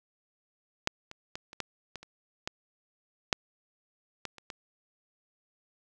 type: clicks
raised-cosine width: 0.2 ms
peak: -8 / -26 / -20 / -28 / -15 / -22 / -30 / -15 / -6 / -18 / -30 / -22 dBFS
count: 12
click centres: 0.874 / 1.114 / 1.355 / 1.531 / 1.603 / 1.957 / 2.03 / 2.475 / 3.328 / 4.253 / 4.383 / 4.502 s
effects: none